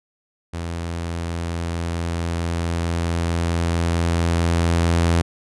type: tone with level ramp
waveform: sawtooth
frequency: 84.5 Hz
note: E2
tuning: 43 cents sharp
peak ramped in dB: -22 to -11 dBFS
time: 0.53-5.22 s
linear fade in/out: 10 ms
effects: resampled to 24000 Hz